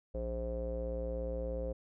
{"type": "tone with low-pass filter", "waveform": "square", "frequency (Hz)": 58.4, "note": "A#1", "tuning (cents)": 4, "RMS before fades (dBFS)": -37, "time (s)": [0.14, 1.73], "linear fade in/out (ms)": 10, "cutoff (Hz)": 520, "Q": 8.9, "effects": []}